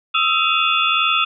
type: tone cluster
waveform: sine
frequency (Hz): 1258 / 1340 / 2533 / 2775 / 3447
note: D#6 / E6 / D#7 / F7 / A7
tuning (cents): +19 / +28 / +30 / -12 / -36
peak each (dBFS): -21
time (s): 0.14-1.25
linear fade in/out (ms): 10
effects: none